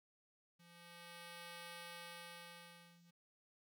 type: ring-modulated tone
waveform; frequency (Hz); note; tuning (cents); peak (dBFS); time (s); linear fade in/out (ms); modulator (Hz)
5% pulse; 343.6; F4; -28; -38; 0.59-3.11; 10; 172
effects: none